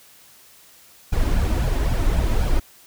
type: noise with flanger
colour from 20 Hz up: brown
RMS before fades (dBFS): -19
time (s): 1.12-2.6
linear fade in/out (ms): 10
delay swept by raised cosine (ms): 1.2 to 3.3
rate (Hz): 3.8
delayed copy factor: +0.65
effects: white hiss -50 dBFS RMS until 2.86 s